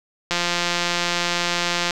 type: click train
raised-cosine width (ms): 0.2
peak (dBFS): -4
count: 279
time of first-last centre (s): 0.31-1.908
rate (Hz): 174
effects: none